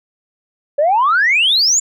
sine exponential sweep, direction up, 554.4 to 7300 Hz, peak -9 dBFS, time 0.78-1.8 s, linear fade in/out 10 ms, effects tanh soft clip ceiling -6 dBFS

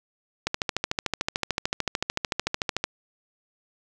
click train, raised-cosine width 0.2 ms, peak -7 dBFS, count 33, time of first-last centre 0.47-2.84 s, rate 13.5 Hz, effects none

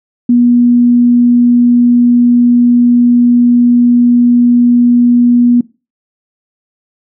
sine tone, 241.7 Hz, B3, 37 cents flat, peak -4 dBFS, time 0.29-5.61 s, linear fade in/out 5 ms, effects noise-tail reverb RT60 0.3 s tail -21 dB re dry

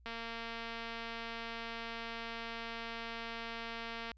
click train, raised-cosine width 0.3 ms, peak -27 dBFS, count 934, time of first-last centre 0.06-4.117 s, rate 230 Hz, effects added 60 Hz sine -59 dBFS peak until 4.17 s + resampled to 16000 Hz

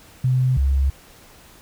sine tone pair in turn, 128.4 / 68.02 Hz, C3 / C#2, -32 / -32 cents, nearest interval major seventh, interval 1100 cents, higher first, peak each -15 dBFS, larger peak neither, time 0.24-0.57 / 0.57-0.9 s, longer neither, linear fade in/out 5 ms, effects pink hiss -48 dBFS RMS until 1.61 s

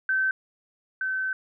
sine tone pair in turn, 1541 / 1532.6 Hz, G6 / G6, -30 / -40 cents, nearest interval unison, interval 10 cents, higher first, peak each -21 / -25 dBFS, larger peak first, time 0.09-0.31 / 1.01-1.33 s, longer second, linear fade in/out 2 ms, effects none

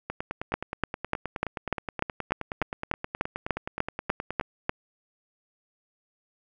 two click trains, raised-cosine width 0.5 ms, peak -16 / -9 dBFS, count 42 / 15, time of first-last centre 0.1-4.411 / 0.54-4.694 s, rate 9.51 / 3.37 Hz, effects none

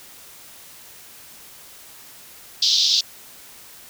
pink band-pass noise, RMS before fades -18 dBFS, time 2.62-3.01 s, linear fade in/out 5 ms, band 3500 to 5500 Hz, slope 48 dB/octave, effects white hiss -44 dBFS RMS until 3.89 s

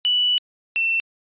sine tone pair in turn, 2960 / 2690 Hz, F#7 / E7, 0 / +34 cents, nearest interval major second, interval 166 cents, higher first, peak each -16 / -18 dBFS, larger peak first, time 0.05-0.38 / 0.76-1 s, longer first, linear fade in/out 0 ms, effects resampled to 8000 Hz

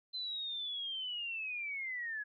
sine linear sweep, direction down, 4073 to 1661.2 Hz, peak -37 dBFS, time 0.13-2.24 s, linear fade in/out 20 ms, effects none

